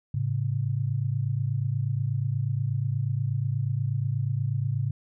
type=tone pair together; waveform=sine; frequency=108.29 / 136.6 Hz; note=A2 / C#3; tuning=-27 / -25 cents; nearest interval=major third; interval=402 cents; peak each=-27 / -27 dBFS; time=0.14-4.91 s; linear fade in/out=5 ms; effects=none